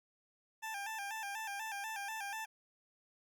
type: tone with vibrato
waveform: 20% pulse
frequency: 840 Hz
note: G#5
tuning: 19 cents sharp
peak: -35 dBFS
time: 0.62-2.46 s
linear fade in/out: 20 ms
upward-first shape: square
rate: 4.1 Hz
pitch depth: 85 cents each way
effects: none